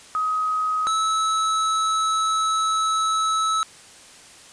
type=tone pair in turn; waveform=sine / square; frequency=1262 / 1301.2 Hz; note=D#6 / E6; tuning=+24 / -23 cents; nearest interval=minor second; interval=53 cents; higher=second; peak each=-20 dBFS; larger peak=neither; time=0.15-0.87 / 0.87-3.63 s; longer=second; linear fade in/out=0 ms; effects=white hiss -46 dBFS RMS until 4.52 s + resampled to 22050 Hz